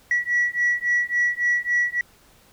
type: beating tone pair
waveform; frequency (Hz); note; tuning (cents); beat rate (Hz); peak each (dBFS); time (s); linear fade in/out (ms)
sine; 1936 / 1939.6; B6 / B6; -35 / -32; 3.6; -21; 0.11-2.01; 2
effects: tanh soft clip ceiling -14 dBFS + pink hiss -55 dBFS RMS until 2.52 s